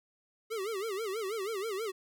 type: tone with vibrato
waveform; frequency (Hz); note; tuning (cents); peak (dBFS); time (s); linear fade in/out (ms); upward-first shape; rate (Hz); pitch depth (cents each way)
square; 415.3; G#4; 0; -34; 0.5-1.92; 20; sine; 6.2; 180
effects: none